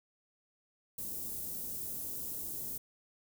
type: band-stop noise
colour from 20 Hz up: white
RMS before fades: -40 dBFS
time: 0.98-2.78 s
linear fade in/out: 5 ms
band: 350 to 11000 Hz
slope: 12 dB/octave
effects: none